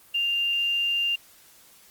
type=tone with quantisation; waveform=sine; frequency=2794 Hz; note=F7; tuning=in tune; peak=-22 dBFS; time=0.14-1.16 s; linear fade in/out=10 ms; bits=8; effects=white hiss -54 dBFS RMS until 1.9 s + Opus 32 kbps